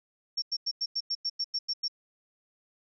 sine tone bursts, 5480 Hz, F8, 34 cents flat, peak -27 dBFS, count 11, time 0.37-1.882 s, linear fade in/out 10 ms, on 52 ms, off 94 ms, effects none

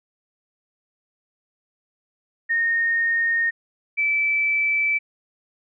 sine tone pair in turn, 1845 / 2316 Hz, A#6 / D7, -18 / -25 cents, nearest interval major third, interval 393 cents, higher second, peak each -18 dBFS, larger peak neither, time 2.49-3.51 / 3.97-4.99 s, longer neither, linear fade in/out 20 ms, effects none

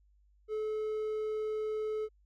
triangle tone, 431.2 Hz, A4, 35 cents flat, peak -30 dBFS, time 0.48-2.09 s, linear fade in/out 50 ms, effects added 50 Hz sine -63 dBFS peak until 2.25 s

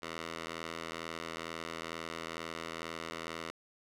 10% pulse tone with band-pass filter, 82.2 Hz, E2, 4 cents flat, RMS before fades -42 dBFS, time 0.02-3.51 s, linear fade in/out 10 ms, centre 2100 Hz, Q 0.53, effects none

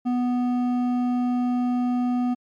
sine tone with hard clipping, 246.7 Hz, B3, 2 cents flat, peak -22 dBFS, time 0.05-2.35 s, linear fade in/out 20 ms, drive 8 dB, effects MP3 96 kbps

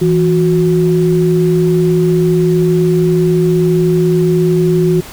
sine tone pair together, 164.81 / 364.7 Hz, E3 / F#4, 0 / -25 cents, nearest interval octave + major second, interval 1375 cents, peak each -11 dBFS, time 0.01-5.01 s, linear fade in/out 10 ms, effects pink hiss -32 dBFS RMS until 5.12 s

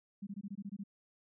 sine tone bursts, 200 Hz, G3, 35 cents sharp, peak -39 dBFS, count 9, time 0.22-0.838 s, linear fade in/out 10 ms, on 50 ms, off 21 ms, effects none

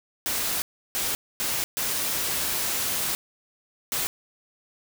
white noise bursts at uneven times, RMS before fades -27 dBFS, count 5, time 0.26-0.62 / 0.95-1.15 / 1.4-1.64 / 1.77-3.15 / 3.92-4.07 s, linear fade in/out 0 ms, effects none

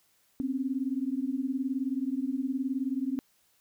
sine beating tone pair, 255.8 / 274.8 Hz, C4 / C#4, -39 / -15 cents, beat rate 19 Hz, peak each -31 dBFS, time 0.4-3.19 s, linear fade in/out 0 ms, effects white hiss -68 dBFS RMS until 3.6 s

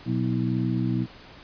harmonic tone with a mistuned harmonic, 61.74 Hz, B1, in tune, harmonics 2 / 3 / 4 / 5, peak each -26 / -28 / -29 / -30 dBFS, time 0.05-1.07 s, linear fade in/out 50 ms, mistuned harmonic 5, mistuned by +74 cents, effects pink hiss -47 dBFS RMS until 1.43 s + resampled to 11025 Hz

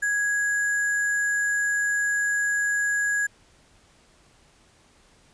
sine tone with sample-and-hold, 1661.2 Hz, G#6, in tune, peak -21 dBFS, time 0.02-3.27 s, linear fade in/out 10 ms, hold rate 8820 Hz, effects pink hiss -58 dBFS RMS until 5.33 s + resampled to 22050 Hz

